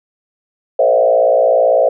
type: tone with frequency modulation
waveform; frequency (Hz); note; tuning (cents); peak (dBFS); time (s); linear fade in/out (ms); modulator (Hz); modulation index
sine; 587.3; D5; 0; -8; 0.79-1.89; 5; 58; 1.8
effects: none